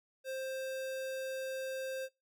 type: tone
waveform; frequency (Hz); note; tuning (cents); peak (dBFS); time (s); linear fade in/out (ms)
square; 527; C5; +12; -38; 0.24-2.09; 50
effects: noise-tail reverb RT60 0.2 s tail -22 dB re dry